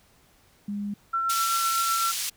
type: tone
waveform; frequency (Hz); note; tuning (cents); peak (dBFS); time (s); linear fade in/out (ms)
sine; 204.1; G#3; -30; -28; 0.68-0.94; 5
type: tone with tremolo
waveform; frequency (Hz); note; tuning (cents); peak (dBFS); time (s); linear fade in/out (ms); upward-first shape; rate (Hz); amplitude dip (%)
sine; 1351; E6; +42; -22; 1.13-2.12; 10; triangle; 7.9; 30
type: band-pass noise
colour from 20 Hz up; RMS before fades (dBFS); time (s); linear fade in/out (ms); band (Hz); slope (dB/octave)
pink; -30; 1.29-2.3; 10; 3700 to 14000; 12
effects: pink hiss -60 dBFS RMS until 2.36 s

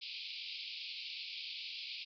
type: band-pass noise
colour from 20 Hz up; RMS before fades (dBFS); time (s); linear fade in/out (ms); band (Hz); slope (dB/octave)
white; -45; 0.01-2.05; 20; 2300 to 4900; 96
effects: none

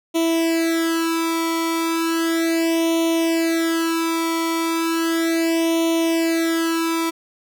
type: tone with flanger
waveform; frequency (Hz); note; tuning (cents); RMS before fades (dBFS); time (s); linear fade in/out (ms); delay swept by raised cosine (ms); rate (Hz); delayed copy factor
sawtooth; 329.6; E4; 0; -20; 0.14-7.11; 20; 0.31 to 0.9; 0.35; +0.95
effects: none

